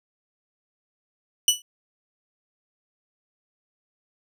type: tone with exponential decay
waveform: 20% pulse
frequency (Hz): 2960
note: F#7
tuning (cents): 0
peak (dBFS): -6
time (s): 1.48-1.62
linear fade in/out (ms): 2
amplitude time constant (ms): 30
effects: none